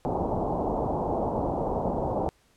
white low-pass noise, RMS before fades -28 dBFS, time 0.05-2.29 s, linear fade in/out 0 ms, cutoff 900 Hz, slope 48 dB/octave, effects pink hiss -64 dBFS RMS until 2.56 s + low-pass 11000 Hz 12 dB/octave

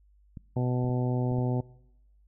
clicks, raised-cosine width 5 ms, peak -28 dBFS, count 5, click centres 0.372 / 0.845 / 0.895 / 1.318 / 1.386 s
harmonic tone, 124.9 Hz, B2, 20 cents sharp, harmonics 1 / 2 / 3 / 4 / 5 / 6 / 7, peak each -26 / -32 / -36 / -38 / -40 / -42 / -43 dBFS, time 0.56-1.61 s, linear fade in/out 5 ms
effects noise-tail reverb RT60 0.9 s tail -23 dB re dry + added 50 Hz sine -58 dBFS peak until 2.27 s

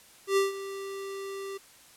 square tone with ADSR envelope, 392 Hz, G4, in tune, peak -21 dBFS, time 0.27-1.58 s, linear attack 98 ms, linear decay 150 ms, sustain -15 dB, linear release 13 ms, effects white hiss -55 dBFS RMS until 1.96 s + low-pass 12000 Hz 12 dB/octave

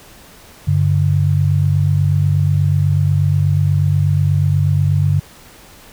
sine tone pair together, 96.8 / 145.04 Hz, G2 / D3, -21 / -21 cents, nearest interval perfect fifth, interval 700 cents, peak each -14 dBFS, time 0.67-5.2 s, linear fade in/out 10 ms, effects pink hiss -42 dBFS RMS until 5.92 s

